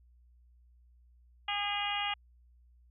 harmonic tone, 408.1 Hz, G#4, 30 cents flat, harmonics 2 / 3 / 4 / 5 / 6 / 7 / 8, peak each -36 / -40 / -44 / -40 / -40 / -36 / -41 dBFS, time 1.48-2.14 s, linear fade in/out 5 ms, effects added 60 Hz sine -59 dBFS peak until 2.9 s

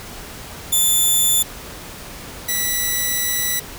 5% pulse tone pair in turn, 3520 / 1964.7 Hz, A7 / B6, 0 / -10 cents, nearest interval minor seventh, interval 1010 cents, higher first, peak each -6 / -8 dBFS, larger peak first, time 0.72-1.43 / 2.48-3.6 s, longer second, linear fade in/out 10 ms, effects pink hiss -35 dBFS RMS until 3.78 s

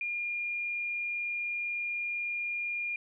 sine tone, 2414 Hz, D7, 47 cents sharp, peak -31 dBFS, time 0.01-2.96 s, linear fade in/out 2 ms, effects none

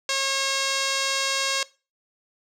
5% pulse tone with low-pass filter, 543 Hz, C#5, 36 cents flat, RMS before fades -25 dBFS, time 0.09-1.63 s, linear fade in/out 2 ms, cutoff 8400 Hz, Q 1, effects noise-tail reverb RT60 0.3 s tail -19 dB re dry

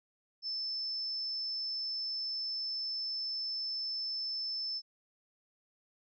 sine tone, 5274 Hz, E8, in tune, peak -34 dBFS, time 0.42-4.82 s, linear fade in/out 50 ms, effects none

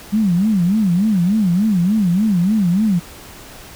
sine tone with vibrato, 194.5 Hz, G3, 13 cents flat, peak -12 dBFS, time 0.12-3 s, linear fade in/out 20 ms, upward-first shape sine, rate 3.4 Hz, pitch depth 230 cents each way, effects pink hiss -38 dBFS RMS until 3.75 s

